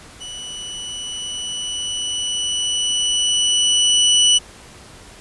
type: tone with level ramp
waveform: sawtooth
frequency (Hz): 2960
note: F#7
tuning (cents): 0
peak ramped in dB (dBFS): -27 to -7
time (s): 0.2-4.39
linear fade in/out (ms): 20
effects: pink hiss -42 dBFS RMS until 5.2 s + resampled to 24000 Hz

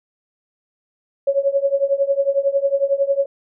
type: tone with tremolo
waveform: sine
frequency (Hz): 554.4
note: C#5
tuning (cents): 0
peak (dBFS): -11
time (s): 1.27-3.26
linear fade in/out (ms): 5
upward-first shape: triangle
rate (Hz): 11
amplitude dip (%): 95
effects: none

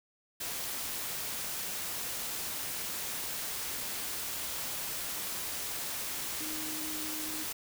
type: tone in noise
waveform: sine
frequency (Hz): 309.9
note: D#4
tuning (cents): -7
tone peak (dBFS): -42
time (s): 6.4-7.44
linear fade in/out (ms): 10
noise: white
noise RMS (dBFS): -37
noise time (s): 0.4-7.53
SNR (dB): -8
effects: none

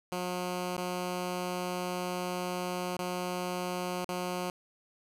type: tone with dropouts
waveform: 10% pulse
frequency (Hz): 180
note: F#3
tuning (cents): -47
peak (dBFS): -24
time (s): 0.12-4.5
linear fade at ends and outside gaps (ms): 2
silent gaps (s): 0.767-0.778 / 2.969-2.991 / 4.045-4.09
effects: resampled to 32000 Hz + 10-bit

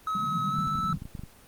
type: tone with pitch glide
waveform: triangle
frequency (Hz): 1281 to 1313.2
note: E6 to E6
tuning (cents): -50 to -7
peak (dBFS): -25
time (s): 0.07-0.93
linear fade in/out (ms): 2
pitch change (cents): +43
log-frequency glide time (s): 0.5-0.56
type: band-pass noise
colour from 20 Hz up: white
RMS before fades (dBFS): -34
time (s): 0.15-0.99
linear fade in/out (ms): 2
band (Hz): 140 to 200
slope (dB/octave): 48
type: clicks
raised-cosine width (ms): 5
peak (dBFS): -25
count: 12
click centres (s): 0.586 / 0.673 / 0.755 / 0.789 / 0.843 / 0.926 / 0.972 / 1.021 / 1.055 / 1.152 / 1.194 / 1.236
effects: pink hiss -54 dBFS RMS until 1.47 s + Opus 24 kbps

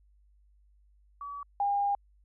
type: tone pair in turn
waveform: sine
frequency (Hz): 1141 / 806.8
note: C#6 / G5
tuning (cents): +50 / +50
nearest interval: tritone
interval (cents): 600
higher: first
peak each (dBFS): -37 / -25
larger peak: second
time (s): 1.21-1.43 / 1.6-1.95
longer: second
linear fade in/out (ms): 2
effects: added 50 Hz sine -60 dBFS peak until 2.24 s

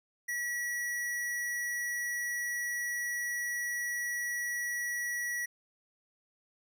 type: tone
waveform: square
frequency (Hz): 1932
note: B6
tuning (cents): -39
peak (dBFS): -33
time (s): 0.28-5.46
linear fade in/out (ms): 10
effects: none

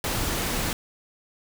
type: noise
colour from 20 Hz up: pink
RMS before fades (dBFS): -27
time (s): 0.04-0.73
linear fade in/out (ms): 2
effects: none

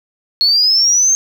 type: linear sweep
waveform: sine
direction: up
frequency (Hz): 4301 to 6410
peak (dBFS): -8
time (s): 0.41-1.15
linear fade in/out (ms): 0
effects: tanh soft clip ceiling -4 dBFS + 7-bit

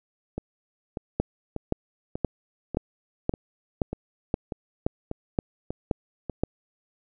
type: two click trains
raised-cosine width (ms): 2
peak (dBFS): -17 / -9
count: 11 / 11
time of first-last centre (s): 0.38-6.297 / 1.2-6.436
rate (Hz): 1.69 / 1.91
effects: none

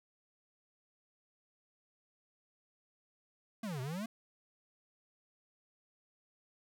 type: exponential two-way sweep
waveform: square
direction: down then up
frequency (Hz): 234.8 to 123.47 to 234.8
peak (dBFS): -38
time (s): 3.63-4.06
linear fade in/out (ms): 5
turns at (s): 3.81
effects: none

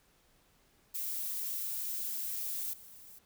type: noise with level steps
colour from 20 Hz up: violet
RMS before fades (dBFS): -37 / -53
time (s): 0.94-3.19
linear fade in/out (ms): 10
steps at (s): 2.73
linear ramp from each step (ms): 5
effects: pink hiss -68 dBFS RMS until 3.25 s

